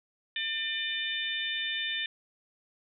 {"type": "harmonic tone", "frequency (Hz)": 599, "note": "D5", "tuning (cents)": 34, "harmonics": [3, 4, 5, 6], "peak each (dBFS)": [-35, -38, -36, -34], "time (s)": [0.36, 2.06], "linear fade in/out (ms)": 2, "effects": []}